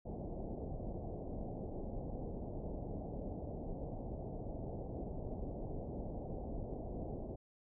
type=low-pass noise; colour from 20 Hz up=pink; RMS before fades=-43 dBFS; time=0.05-7.36 s; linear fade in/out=10 ms; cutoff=740 Hz; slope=48 dB/octave; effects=none